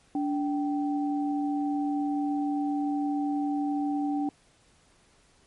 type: tone pair together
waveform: sine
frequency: 290.1 / 776 Hz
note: D4 / G5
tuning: -21 / -18 cents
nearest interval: octave + perfect fourth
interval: 1703 cents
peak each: -26 / -33 dBFS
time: 0.15-4.29 s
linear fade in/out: 2 ms
effects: pink hiss -62 dBFS RMS until 5.46 s + MP3 48 kbps